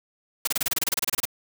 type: noise bursts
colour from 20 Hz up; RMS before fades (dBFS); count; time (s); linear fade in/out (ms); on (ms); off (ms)
white; -24; 16; 0.45-1.254; 5; 24; 28
effects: none